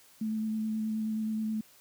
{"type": "tone with vibrato", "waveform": "sine", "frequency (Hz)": 218.1, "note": "A3", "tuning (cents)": -15, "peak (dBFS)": -29, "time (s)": [0.21, 1.61], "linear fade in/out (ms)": 5, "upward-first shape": "square", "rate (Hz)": 9.4, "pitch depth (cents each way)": 11, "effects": ["white hiss -59 dBFS RMS until 1.8 s", "high-pass 60 Hz 12 dB/octave"]}